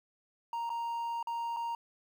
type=tone with dropouts; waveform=triangle; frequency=932.3 Hz; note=A#5; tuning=in tune; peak=-31 dBFS; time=0.53-1.75 s; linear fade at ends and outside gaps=2 ms; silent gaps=0.694-0.701 / 1.228-1.271 / 1.564-1.568 s; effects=11-bit